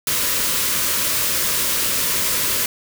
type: band-stop noise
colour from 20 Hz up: white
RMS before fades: -20 dBFS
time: 0.07-2.66 s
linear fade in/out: 2 ms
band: 650 to 910 Hz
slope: 96 dB/octave
effects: none